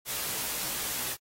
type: noise with comb filter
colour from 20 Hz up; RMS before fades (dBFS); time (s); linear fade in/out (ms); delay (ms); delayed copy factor
white; -33; 0.05-1.17; 50; 16; +0.55
effects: AAC 48 kbps